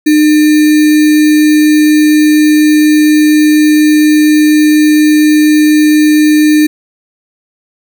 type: tone with sample-and-hold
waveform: sine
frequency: 304.2 Hz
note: D#4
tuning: 39 cents flat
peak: -3 dBFS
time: 0.06-6.67 s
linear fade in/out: 10 ms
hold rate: 2100 Hz
effects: none